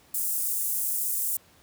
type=high-pass noise; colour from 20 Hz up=pink; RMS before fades=-28 dBFS; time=0.14-1.37 s; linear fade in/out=5 ms; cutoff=9000 Hz; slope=24 dB/octave; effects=pink hiss -58 dBFS RMS until 1.62 s + high-pass 60 Hz 12 dB/octave